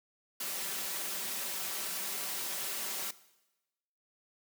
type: noise with comb filter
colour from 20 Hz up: white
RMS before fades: -37 dBFS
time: 0.4-3.11 s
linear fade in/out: 5 ms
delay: 5.2 ms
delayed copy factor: +0.55
effects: noise-tail reverb RT60 1.0 s tail -18 dB re dry + high-pass 200 Hz 12 dB/octave